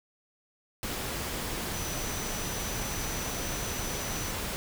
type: tone in noise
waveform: sine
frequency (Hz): 5970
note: F#8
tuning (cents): +15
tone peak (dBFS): -40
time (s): 1.74-4.31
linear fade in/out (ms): 0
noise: pink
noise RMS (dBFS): -34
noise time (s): 0.83-4.56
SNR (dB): -9
effects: none